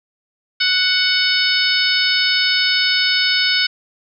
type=harmonic tone with a mistuned harmonic; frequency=740 Hz; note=F#5; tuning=in tune; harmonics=2 / 3 / 4 / 5 / 6 / 7; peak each=-21 / -21 / -21 / -21 / -21 / -21 dBFS; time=0.6-3.67 s; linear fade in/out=10 ms; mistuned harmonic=4; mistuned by=+16 cents; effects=none